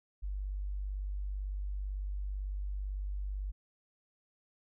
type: tone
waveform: sine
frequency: 48.98 Hz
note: G1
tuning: 1 cent flat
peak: -34 dBFS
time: 0.22-3.52 s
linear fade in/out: 20 ms
effects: none